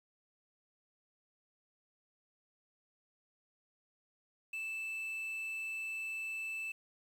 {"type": "tone with quantisation", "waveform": "triangle", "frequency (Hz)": 2639, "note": "E7", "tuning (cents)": 1, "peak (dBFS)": -36, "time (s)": [4.53, 6.72], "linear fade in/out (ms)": 5, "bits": 10, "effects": []}